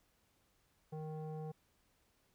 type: tone with low-pass filter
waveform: square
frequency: 155.56 Hz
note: D#3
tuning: in tune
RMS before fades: -44 dBFS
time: 0.92-1.52 s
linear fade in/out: 10 ms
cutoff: 660 Hz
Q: 2.9
effects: pink hiss -75 dBFS RMS until 2.34 s